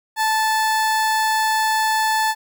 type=tone; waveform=30% pulse; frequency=875 Hz; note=A5; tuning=10 cents flat; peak=-14 dBFS; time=0.16-2.35 s; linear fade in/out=50 ms; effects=none